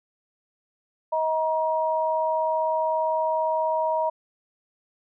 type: tone pair together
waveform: sine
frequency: 633.7 / 949 Hz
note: D#5 / A#5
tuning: +32 / +31 cents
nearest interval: perfect fifth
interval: 699 cents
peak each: -24 dBFS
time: 1.12-4.1 s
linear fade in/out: 10 ms
effects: none